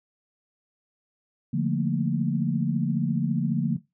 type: chord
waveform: sine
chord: Bb major seventh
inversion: first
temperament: just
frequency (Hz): 145.68 / 174.81 / 218.5 / 233.1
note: D3 / F3 / A3 / Bb3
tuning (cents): -14 / +2 / -12 / 0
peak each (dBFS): -26 / -27 / -30 / -28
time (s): 1.53-3.77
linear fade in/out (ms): 10
effects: noise-tail reverb RT60 0.2 s tail -17 dB re dry